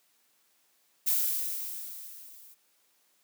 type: noise with level ramp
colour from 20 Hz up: violet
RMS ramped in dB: -25 to -54 dBFS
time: 1.06-2.55 s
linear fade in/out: 20 ms
effects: white hiss -69 dBFS RMS until 3.23 s + high-pass 200 Hz 12 dB/octave